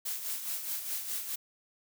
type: noise with tremolo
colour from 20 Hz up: blue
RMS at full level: -34 dBFS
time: 0.05-1.36 s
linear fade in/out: 10 ms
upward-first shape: sine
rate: 4.8 Hz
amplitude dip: 55%
effects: none